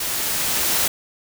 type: noise with level ramp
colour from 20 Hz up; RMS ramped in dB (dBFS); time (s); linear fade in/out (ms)
white; -25 to -19; 0-0.88; 5
effects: none

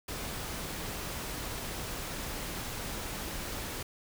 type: noise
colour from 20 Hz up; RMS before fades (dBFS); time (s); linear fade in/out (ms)
pink; -38; 0.08-3.83; 5
effects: none

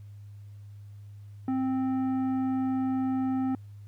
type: tone with tanh clipping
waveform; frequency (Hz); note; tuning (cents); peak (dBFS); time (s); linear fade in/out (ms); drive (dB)
sine; 261.6; C4; 0; -27; 1.48-3.55; 2; 10
effects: added 102 Hz sine -43 dBFS peak until 3.87 s + pink hiss -69 dBFS RMS until 3.87 s

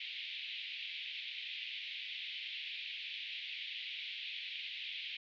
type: band-pass noise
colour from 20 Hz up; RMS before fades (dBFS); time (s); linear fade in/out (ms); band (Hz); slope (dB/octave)
white; -44; 0-5.17; 5; 2200 to 3700; 48
effects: none

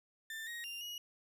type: tone with pitch steps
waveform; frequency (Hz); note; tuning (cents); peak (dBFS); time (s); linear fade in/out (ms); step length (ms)
35% pulse; 1784 / 1880 / 2791 / 2896; A6 / A#6 / F7 / F#7; +23 / +14 / -2 / -38; -40; 0.3-0.98; 2; 170
effects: none

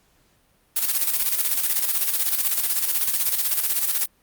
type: noise with tremolo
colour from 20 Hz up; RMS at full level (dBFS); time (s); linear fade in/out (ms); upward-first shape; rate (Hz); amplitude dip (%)
blue; -20; 0.76-4.06; 5; square; 16; 55
effects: pink hiss -62 dBFS RMS until 4.22 s + Opus 48 kbps

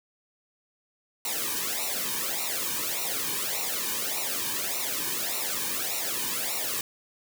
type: noise with flanger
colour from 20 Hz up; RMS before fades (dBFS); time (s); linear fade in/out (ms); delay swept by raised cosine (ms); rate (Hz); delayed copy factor
white; -30; 1.25-6.81; 2; 0.61 to 1.51; 1.7; -0.9
effects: none

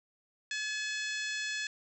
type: harmonic tone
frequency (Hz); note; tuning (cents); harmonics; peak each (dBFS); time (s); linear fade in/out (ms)
855; A5; -50; 2 / 3 / 4 / 5 / 6 / 7 / 8 / 9; -36 / -40 / -42 / -44 / -46 / -47 / -48 / -49; 0.51-1.67; 2
effects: none

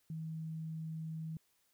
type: tone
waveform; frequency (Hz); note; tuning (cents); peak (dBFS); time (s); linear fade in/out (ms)
sine; 159.9; D#3; +48; -39; 0.1-1.37; 2
effects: white hiss -75 dBFS RMS until 1.73 s

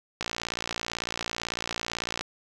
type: click train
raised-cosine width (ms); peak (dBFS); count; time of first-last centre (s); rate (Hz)
0.2; -12; 117; 0.21-2.21; 58
effects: none

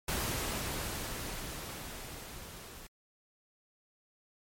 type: noise with level ramp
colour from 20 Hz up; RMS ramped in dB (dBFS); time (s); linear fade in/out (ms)
pink; -33 to -49; 0.08-2.87; 5
effects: MP3 64 kbps

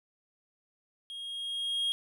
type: tone with level ramp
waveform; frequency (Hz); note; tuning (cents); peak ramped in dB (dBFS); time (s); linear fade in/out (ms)
triangle; 3260; G#7; -33; -38 to -25; 1.1-1.92; 0
effects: none

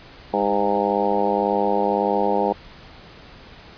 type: harmonic tone with a mistuned harmonic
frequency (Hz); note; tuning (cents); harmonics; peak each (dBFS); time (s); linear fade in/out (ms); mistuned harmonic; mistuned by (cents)
101.8; G#2; -34; 2 / 3 / 4 / 5 / 6 / 7 / 8 / 9; -27 / -29 / -25 / -24 / -28 / -27 / -24 / -27; 0.33-2.53; 10; 3; +44
effects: pink hiss -44 dBFS RMS until 3.77 s + resampled to 11025 Hz

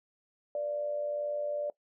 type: tone with amplitude modulation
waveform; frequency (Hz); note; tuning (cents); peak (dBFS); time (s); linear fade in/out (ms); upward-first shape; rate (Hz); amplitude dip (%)
sine; 587.3; D5; 0; -28; 0.55-1.7; 2; sine; 102; 45
effects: noise-tail reverb RT60 0.1 s tail -20 dB re dry

